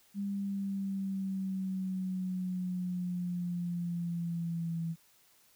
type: linear sweep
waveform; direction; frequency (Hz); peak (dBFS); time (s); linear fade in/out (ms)
sine; down; 200.6 to 164.81; -32; 0.14-4.96; 50
effects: white hiss -65 dBFS RMS until 5.55 s